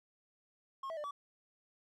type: tone with pitch steps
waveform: triangle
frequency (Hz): 1079 / 651 / 597 / 1145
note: C#6 / E5 / D5 / D6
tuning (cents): -47 / -22 / +28 / -44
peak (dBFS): -37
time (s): 0.83-1.11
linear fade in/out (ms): 5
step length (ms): 70
effects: none